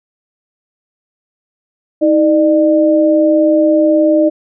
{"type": "tone pair together", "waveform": "sine", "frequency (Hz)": [317.7, 601], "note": ["D#4", "D5"], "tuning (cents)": [36, 40], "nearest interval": "major seventh", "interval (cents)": 1104, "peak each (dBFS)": -10, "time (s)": [2.01, 4.3], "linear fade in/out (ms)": 20, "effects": []}